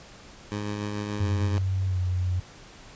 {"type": "tone with tremolo", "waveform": "15% pulse", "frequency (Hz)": 103.83, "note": "G#2", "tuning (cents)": 0, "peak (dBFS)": -22, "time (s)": [0.52, 1.58], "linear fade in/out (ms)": 0, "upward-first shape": "sine", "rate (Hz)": 6.9, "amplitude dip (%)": 25}
{"type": "tone with pitch glide", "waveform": "sine", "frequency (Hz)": [94.8, 90.83], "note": ["F#2", "F#2"], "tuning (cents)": [43, -32], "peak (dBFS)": -23, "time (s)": [1.2, 2.4], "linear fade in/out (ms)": 5, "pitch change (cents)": -75, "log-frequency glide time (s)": [1.86, 1.99]}
{"effects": ["pink hiss -48 dBFS RMS until 2.95 s", "resampled to 16000 Hz"]}